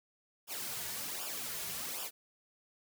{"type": "noise with flanger", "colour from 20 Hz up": "white", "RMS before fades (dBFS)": -40, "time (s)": [0.47, 2.11], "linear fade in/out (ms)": 50, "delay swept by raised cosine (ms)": [0.48, 3.88], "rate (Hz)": 1.3, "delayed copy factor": -0.75, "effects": []}